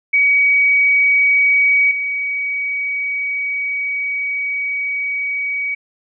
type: tone with level steps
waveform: sine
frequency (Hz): 2263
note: C#7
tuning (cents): +35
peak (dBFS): -10 / -18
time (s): 0.13-5.75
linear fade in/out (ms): 10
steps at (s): 1.91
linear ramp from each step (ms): 2
effects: none